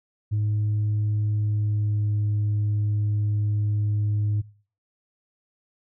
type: tone with pitch glide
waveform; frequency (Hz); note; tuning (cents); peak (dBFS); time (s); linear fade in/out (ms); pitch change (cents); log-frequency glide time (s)
sine; 105.5 to 104.53; G#2 to G#2; +28 to +12; -19; 0.31-4.42; 20; -16; 1.33-2.14
effects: noise-tail reverb RT60 0.4 s tail -20 dB re dry + tanh soft clip ceiling -19 dBFS